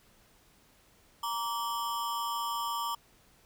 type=ring-modulated tone; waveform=square; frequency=1046.5 Hz; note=C6; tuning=in tune; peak=-29 dBFS; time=1.23-2.95 s; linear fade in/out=5 ms; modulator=113 Hz; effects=pink hiss -63 dBFS RMS until 3.45 s